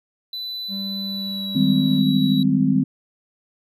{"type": "tone with pitch glide", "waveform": "triangle", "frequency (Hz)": [3992, 3901], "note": ["B7", "B7"], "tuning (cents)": [18, -22], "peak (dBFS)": -26, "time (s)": [0.33, 2.43], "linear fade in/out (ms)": 2, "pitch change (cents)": -40, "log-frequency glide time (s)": [1.03, 1.48]}
{"type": "tone", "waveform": "triangle", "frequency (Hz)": 197.3, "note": "G3", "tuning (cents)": 11, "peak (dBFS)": -26, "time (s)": [0.68, 2.03], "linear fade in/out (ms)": 50}
{"type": "chord", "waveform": "sine", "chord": "Ab major seventh", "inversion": "second", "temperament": "just", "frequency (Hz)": [155.74, 194.67, 207.7, 259.6], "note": ["Eb3", "G3", "Ab3", "C4"], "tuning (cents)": [2, -12, 0, -13], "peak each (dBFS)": [-22, -21, -23, -18], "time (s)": [1.55, 2.84], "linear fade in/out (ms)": 10}
{"effects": []}